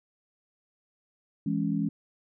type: chord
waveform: sine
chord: C# minor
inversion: first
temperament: just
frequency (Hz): 166.31 / 207.9 / 277.2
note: E3 / G#3 / C#4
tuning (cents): +16 / +2 / 0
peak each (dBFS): -30 / -29 / -30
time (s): 1.46-1.89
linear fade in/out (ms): 5
effects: none